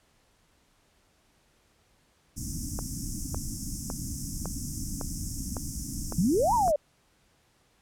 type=band-stop noise; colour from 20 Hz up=pink; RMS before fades=-34 dBFS; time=2.36-6.72 s; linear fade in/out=20 ms; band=310 to 5300 Hz; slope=96 dB/octave
type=click train; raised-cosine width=1 ms; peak=-20 dBFS; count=8; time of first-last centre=2.79-6.679 s; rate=1.8 Hz
type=exponential two-way sweep; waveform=sine; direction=up then down; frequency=153 to 1000 to 564 Hz; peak=-21 dBFS; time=6.18-6.76 s; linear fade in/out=5 ms; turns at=6.54 s
effects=pink hiss -66 dBFS RMS until 7.81 s + low-pass 11000 Hz 12 dB/octave